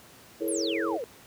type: chord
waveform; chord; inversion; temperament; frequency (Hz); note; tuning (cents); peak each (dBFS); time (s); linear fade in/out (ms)
sine; A# half-diminished seventh; second; equal with one note detuned; 329.6 / 423.8 / 466.2 / 554.4; E4 / G#4 / A#4 / C#5; 0 / +35 / 0 / 0; -30 / -33 / -34 / -35; 0.4-0.98; 20
type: exponential sweep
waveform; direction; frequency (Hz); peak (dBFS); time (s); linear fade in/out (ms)
sine; down; 11720 to 437.3; -31; 0.48-1.04; 0
effects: pink hiss -52 dBFS RMS until 1.26 s + high-pass 100 Hz 12 dB/octave